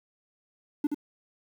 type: tone with echo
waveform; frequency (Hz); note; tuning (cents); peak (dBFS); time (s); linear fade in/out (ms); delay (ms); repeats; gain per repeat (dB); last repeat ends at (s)
triangle; 293.7; D4; 0; -19; 0.84-0.87; 5; 75; 1; -5; 0.945
effects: tanh soft clip ceiling -16 dBFS + 9-bit